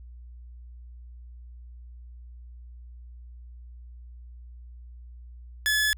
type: tone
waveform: sawtooth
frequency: 1714 Hz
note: A6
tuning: 46 cents flat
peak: -18 dBFS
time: 5.66-5.93 s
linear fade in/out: 0 ms
effects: added 60 Hz sine -42 dBFS peak until 5.97 s